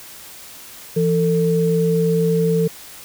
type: tone pair together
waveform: sine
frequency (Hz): 167.8 / 448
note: E3 / A4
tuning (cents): +31 / +31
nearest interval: octave + perfect fourth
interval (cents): 1700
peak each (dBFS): -17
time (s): 0.96-2.68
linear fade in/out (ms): 10
effects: white hiss -39 dBFS RMS until 3.04 s